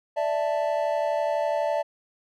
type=chord; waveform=triangle; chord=D suspended second; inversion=none; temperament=equal; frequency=587.3 / 659.3 / 880 Hz; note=D5 / E5 / A5; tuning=0 / 0 / 0 cents; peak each=-24 / -25 / -28 dBFS; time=0.16-1.83 s; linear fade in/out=20 ms; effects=none